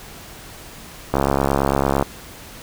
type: click train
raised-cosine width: 1 ms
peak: -3 dBFS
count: 62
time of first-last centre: 1.14-2.025 s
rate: 68.9 Hz
effects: pink hiss -39 dBFS RMS until 2.62 s